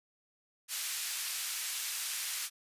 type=band-pass noise; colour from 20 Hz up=white; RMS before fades=-37 dBFS; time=0.68-2.5 s; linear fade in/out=50 ms; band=1700 to 12000 Hz; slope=12 dB/octave; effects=resampled to 32000 Hz